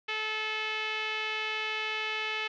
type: tone with low-pass filter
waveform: 5% pulse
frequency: 433.7 Hz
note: A4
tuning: 25 cents flat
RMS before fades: -33 dBFS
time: 0.08-2.48 s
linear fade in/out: 10 ms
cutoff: 2700 Hz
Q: 2.3
effects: none